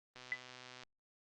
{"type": "click train", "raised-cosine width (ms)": 0.2, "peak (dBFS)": -34, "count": 86, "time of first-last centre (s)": [0.16, 0.835], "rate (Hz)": 126}
{"type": "tone with exponential decay", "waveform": "sine", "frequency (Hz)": 2000, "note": "B6", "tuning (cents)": 21, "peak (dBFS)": -30, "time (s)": [0.32, 0.41], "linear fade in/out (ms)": 0, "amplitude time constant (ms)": 18}
{"effects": ["low-pass 7000 Hz 12 dB/octave", "Opus 32 kbps"]}